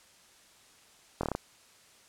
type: slowing click train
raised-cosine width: 1 ms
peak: -16 dBFS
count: 6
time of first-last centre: 1.21-1.35 s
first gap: 23 ms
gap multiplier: 1.1
effects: white hiss -59 dBFS RMS until 2.08 s + low-pass 9000 Hz 12 dB/octave